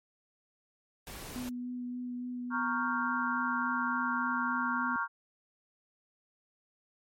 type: noise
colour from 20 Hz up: pink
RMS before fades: -44 dBFS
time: 1.07-1.49 s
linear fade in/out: 0 ms
type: tone with vibrato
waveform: sine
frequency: 246.9 Hz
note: B3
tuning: in tune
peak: -35 dBFS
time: 1.36-4.96 s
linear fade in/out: 0 ms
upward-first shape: sine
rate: 3.5 Hz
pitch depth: 11 cents each way
type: chord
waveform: sine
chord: G half-diminished seventh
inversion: first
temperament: equal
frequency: 932.3 / 1108.7 / 1396.9 / 1568 Hz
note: Bb5 / Db6 / F6 / G6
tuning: 0 / 0 / 0 / 0 cents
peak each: -36 / -35 / -33 / -38 dBFS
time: 2.5-5.08 s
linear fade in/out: 50 ms
effects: MP3 64 kbps